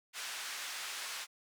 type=band-pass noise; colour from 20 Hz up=pink; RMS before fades=-42 dBFS; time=0.13-1.27 s; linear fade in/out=50 ms; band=1400 to 9100 Hz; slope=12 dB/octave; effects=none